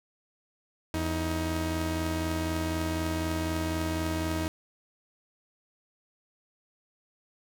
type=tone pair together; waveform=sawtooth; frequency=84 / 316 Hz; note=E2 / D#4; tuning=+33 / +27 cents; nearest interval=octave + major seventh; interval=2294 cents; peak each=-27 dBFS; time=0.94-4.48 s; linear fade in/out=0 ms; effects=none